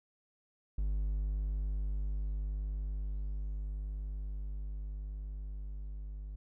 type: tone with level ramp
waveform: triangle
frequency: 50.4 Hz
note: G1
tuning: 49 cents sharp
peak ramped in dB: -28 to -38 dBFS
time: 0.78-6.36 s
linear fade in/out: 5 ms
effects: none